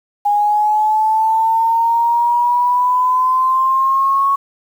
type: exponential sweep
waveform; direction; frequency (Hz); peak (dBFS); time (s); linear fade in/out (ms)
sine; up; 820 to 1108.7; -11; 0.25-4.36; 10
effects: 7-bit